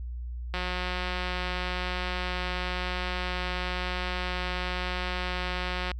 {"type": "click train", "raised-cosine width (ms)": 0.3, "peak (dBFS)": -16, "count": 974, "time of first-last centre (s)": [0.54, 5.916], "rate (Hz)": 181, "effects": ["added 60 Hz sine -33 dBFS peak until 5.99 s"]}